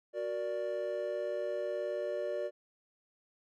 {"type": "chord", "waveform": "triangle", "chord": "Gb augmented", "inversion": "none", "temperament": "equal with one note detuned", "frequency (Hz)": [370, 468.9, 587.3], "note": ["Gb4", "Bb4", "D5"], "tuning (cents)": [0, 10, 0], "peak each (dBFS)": [-38, -38, -33], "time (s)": [0.13, 2.51], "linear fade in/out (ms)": 50, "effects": []}